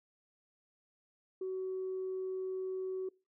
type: tone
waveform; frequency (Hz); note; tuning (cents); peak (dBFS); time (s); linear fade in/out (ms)
sine; 375.6; F#4; +26; -34; 1.41-3.09; 5
effects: noise-tail reverb RT60 0.3 s tail -24 dB re dry + tanh soft clip ceiling -31 dBFS